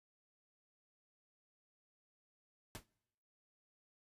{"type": "noise with exponential decay", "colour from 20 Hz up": "pink", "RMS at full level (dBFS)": -42, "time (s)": [2.75, 2.86], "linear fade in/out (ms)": 0, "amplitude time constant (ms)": 22, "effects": ["noise-tail reverb RT60 1.0 s tail -26 dB re dry", "resampled to 32000 Hz"]}